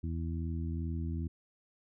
harmonic tone, 82.41 Hz, E2, in tune, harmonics 1 / 2 / 3 / 4, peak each -34 / -40 / -42 / -46 dBFS, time 0.03-1.28 s, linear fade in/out 10 ms, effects none

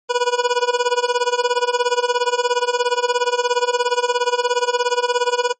25% pulse tone with tremolo, 488 Hz, B4, 21 cents flat, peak -9 dBFS, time 0.09-5.53 s, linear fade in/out 20 ms, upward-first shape sine, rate 17 Hz, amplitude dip 90%, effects noise-tail reverb RT60 0.1 s tail -23 dB re dry + MP3 32 kbps

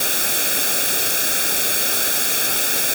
white noise with comb filter, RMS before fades -19 dBFS, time 0-2.94 s, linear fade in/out 5 ms, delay 0.99 ms, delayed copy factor -0.75, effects none

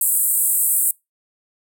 pink band-pass noise, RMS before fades -18 dBFS, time 0.01-0.91 s, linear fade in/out 2 ms, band 7900 to 16000 Hz, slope 96 dB/octave, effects noise-tail reverb RT60 0.2 s tail -24 dB re dry

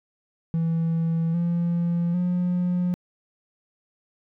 triangle tone with pitch steps, 164.81 / 171.51 / 178.49 Hz, E3 / F3 / F3, 0 / -31 / +38 cents, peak -18 dBFS, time 0.54-2.94 s, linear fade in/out 0 ms, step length 800 ms, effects tanh soft clip ceiling -15 dBFS

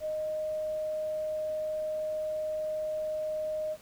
sine tone, 619 Hz, D#5, 9 cents flat, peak -30 dBFS, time 0-3.77 s, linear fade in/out 50 ms, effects pink hiss -55 dBFS RMS until 3.81 s

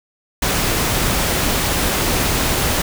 pink noise, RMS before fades -18 dBFS, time 0.42-2.82 s, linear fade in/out 5 ms, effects none

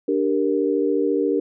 sine chord, G minor, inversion second, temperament equal, 293.7 / 392 / 466.2 Hz, D4 / G4 / Bb4, 0 / 0 / 0 cents, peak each -22 dBFS, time 0.08-1.4 s, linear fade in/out 5 ms, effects none

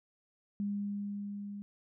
sine tone with level ramp, 202.9 Hz, G#3, 40 cents flat, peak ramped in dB -31 to -40 dBFS, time 0.6-1.62 s, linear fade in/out 0 ms, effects none

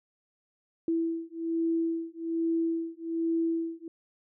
sine beating tone pair, 329.6 / 330.8 Hz, E4 / E4, 0 / +6 cents, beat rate 1.2 Hz, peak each -30 dBFS, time 0.88-3.88 s, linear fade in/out 2 ms, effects none

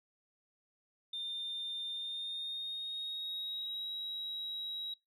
sine tone with pitch glide, 3610 to 3847 Hz, A7 to B7, +44 to -46 cents, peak -36 dBFS, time 1.13-4.94 s, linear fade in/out 5 ms, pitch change +110 cents, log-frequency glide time 1.9-3.88 s, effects noise-tail reverb RT60 0.2 s tail -25 dB re dry + tanh soft clip ceiling -34 dBFS

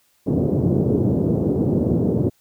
pink band-pass noise, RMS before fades -19 dBFS, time 0.26-2.3 s, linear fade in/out 20 ms, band 100 to 460 Hz, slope 24 dB/octave, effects white hiss -62 dBFS RMS until 2.4 s

